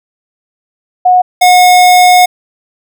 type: tone pair in turn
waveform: sine / square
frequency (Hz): 729 / 724.9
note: F#5 / F#5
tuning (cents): -26 / -36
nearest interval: unison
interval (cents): 10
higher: first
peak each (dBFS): -3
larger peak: neither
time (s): 1.05-1.22 / 1.41-2.26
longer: second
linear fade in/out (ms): 10
effects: none